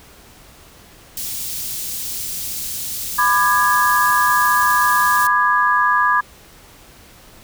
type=band-stop noise; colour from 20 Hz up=white; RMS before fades=-26 dBFS; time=1.17-5.27 s; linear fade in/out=2 ms; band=170 to 4100 Hz; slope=12 dB/octave
type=chord; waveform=sine; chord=G# diminished; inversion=first; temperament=just; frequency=996.7 / 1196.1 / 1661.2 Hz; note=B5 / D6 / G#6; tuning=+16 / +31 / 0 cents; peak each=-17 dBFS; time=3.18-6.21 s; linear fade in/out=10 ms
effects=pink hiss -45 dBFS RMS until 7.43 s